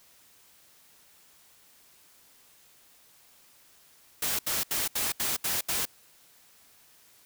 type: noise bursts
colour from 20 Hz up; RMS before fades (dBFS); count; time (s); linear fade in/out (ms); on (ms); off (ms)
white; -29; 7; 4.22-5.854; 5; 170; 74
effects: white hiss -59 dBFS RMS until 7.25 s